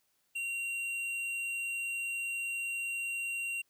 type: tone with hard clipping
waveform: sine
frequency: 2755 Hz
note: F7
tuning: 24 cents flat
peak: -35 dBFS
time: 0.35-3.62 s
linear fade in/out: 10 ms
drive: 8 dB
effects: white hiss -75 dBFS RMS until 3.69 s